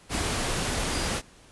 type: tone in noise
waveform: sine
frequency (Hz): 4829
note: D8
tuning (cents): +47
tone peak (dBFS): -38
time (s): 0.89-1.11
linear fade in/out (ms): 50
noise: pink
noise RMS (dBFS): -28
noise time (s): 0.09-1.22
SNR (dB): -13
effects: pink hiss -54 dBFS RMS until 1.51 s + resampled to 24000 Hz